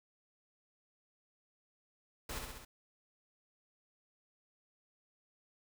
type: noise with echo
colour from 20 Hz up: pink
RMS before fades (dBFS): -42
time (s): 2.29-2.39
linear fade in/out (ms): 5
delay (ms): 65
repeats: 4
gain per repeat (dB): -3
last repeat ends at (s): 2.65
effects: none